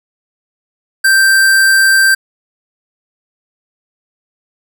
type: tone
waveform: square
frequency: 1568 Hz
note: G6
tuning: in tune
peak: -7 dBFS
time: 1.04-2.15 s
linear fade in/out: 10 ms
effects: none